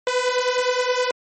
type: beating tone pair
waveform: sawtooth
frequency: 495.2 / 504.8 Hz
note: B4 / B4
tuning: +5 / +38 cents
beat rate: 9.6 Hz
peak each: -18 dBFS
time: 0.07-1.11 s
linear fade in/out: 2 ms
effects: MP3 32 kbps